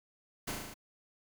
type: noise with echo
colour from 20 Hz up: pink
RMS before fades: -37 dBFS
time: 0.47-0.52 s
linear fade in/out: 10 ms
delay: 37 ms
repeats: 6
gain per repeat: -2 dB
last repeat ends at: 0.742 s
effects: none